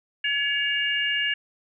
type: harmonic tone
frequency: 565 Hz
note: C#5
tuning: 33 cents sharp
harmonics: 3 / 4 / 5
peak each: -26 / -30 / -25 dBFS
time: 0.24-1.34 s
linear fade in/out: 5 ms
effects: none